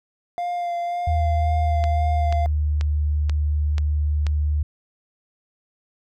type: tone with vibrato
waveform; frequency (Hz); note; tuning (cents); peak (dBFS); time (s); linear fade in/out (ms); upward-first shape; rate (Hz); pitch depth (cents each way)
triangle; 698.5; F5; 0; -21; 0.38-2.46; 0; sine; 1.9; 17
type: tone with pitch glide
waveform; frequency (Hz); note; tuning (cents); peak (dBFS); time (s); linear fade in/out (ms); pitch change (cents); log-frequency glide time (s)
sine; 79 to 74.57; D#2 to D2; +27 to +27; -18; 1.07-4.63; 5; -100; 1.18-2.76
type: click train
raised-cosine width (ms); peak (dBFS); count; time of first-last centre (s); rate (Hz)
0.2; -14; 6; 1.84-4.267; 2.06
effects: none